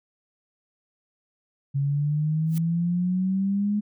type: exponential sweep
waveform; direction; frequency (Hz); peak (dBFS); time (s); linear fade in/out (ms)
sine; up; 137.8 to 210; -21; 1.74-3.81; 20
type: noise with exponential growth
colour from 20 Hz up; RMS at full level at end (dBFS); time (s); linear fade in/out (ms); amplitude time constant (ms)
blue; -35; 2.46-2.58; 1; 26
effects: none